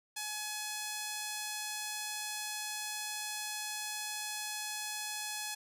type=tone; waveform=5% pulse; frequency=847 Hz; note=G#5; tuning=34 cents sharp; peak=-25 dBFS; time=0.16-5.55 s; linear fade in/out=10 ms; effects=none